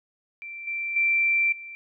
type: tone with level steps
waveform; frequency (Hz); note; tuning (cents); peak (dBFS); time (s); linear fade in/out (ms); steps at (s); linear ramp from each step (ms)
sine; 2349; D7; 0; -35 / -27 / -19 / -37; 0.42-1.75; 0; 0.67 / 0.96 / 1.52; 5
effects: none